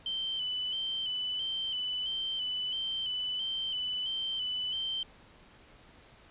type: tone with vibrato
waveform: sine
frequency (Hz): 3056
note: G7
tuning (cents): -45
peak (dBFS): -31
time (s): 0.06-5.03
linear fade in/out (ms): 2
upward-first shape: square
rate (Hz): 1.5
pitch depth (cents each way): 36
effects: pink hiss -57 dBFS RMS until 6.3 s + resampled to 8000 Hz